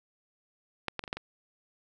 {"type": "clicks", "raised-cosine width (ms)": 0.3, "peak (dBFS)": [-14, -16, -23, -25, -14, -22], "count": 6, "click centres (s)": [0.883, 0.993, 1.039, 1.078, 1.129, 1.17], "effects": []}